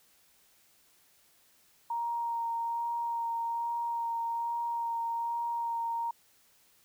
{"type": "tone with vibrato", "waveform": "sine", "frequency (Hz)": 932.3, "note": "A#5", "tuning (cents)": 0, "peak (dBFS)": -30, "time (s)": [1.9, 6.11], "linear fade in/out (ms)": 5, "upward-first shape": "sine", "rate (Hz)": 1.2, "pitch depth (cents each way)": 12, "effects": ["white hiss -65 dBFS RMS until 6.84 s"]}